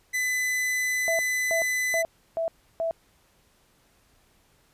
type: tone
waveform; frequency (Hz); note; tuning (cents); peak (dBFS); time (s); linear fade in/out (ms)
45% pulse; 2007; B6; +27; -24; 0.13-2.03; 20
type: tone bursts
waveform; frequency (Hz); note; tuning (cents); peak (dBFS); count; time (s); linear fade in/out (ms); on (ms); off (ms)
sine; 659.3; E5; 0; -24; 5; 1.08-2.91; 0; 110; 320
effects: pink hiss -63 dBFS RMS until 4.73 s + resampled to 32000 Hz